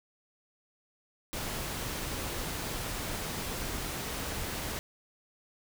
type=noise; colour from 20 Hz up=pink; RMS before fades=-36 dBFS; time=1.33-4.79 s; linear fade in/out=0 ms; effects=none